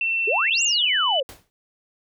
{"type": "tone with pitch glide", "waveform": "sine", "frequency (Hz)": [2692, 2987], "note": ["E7", "F#7"], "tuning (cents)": [36, 16], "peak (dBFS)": -20, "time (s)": [0.01, 1.2], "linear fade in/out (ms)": 2, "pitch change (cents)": 180, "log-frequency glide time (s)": [0.52, 0.88]}
{"type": "exponential two-way sweep", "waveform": "sine", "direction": "up then down", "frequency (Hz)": [379.1, 7820, 499.6], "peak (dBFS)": -21, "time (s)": [0.27, 1.23], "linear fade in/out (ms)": 10, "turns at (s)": 0.63}
{"type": "noise with exponential decay", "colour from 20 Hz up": "pink", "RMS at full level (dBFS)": -36, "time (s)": [1.29, 1.5], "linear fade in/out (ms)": 0, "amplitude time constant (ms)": 44}
{"effects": []}